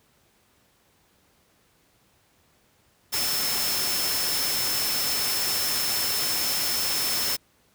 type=tone in noise; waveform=sine; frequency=5290 Hz; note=E8; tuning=5 cents sharp; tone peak=-28 dBFS; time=3.12-7.37 s; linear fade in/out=20 ms; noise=white; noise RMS=-27 dBFS; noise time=3.12-7.37 s; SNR=-4 dB; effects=pink hiss -63 dBFS RMS until 7.74 s + high-pass 60 Hz 12 dB/octave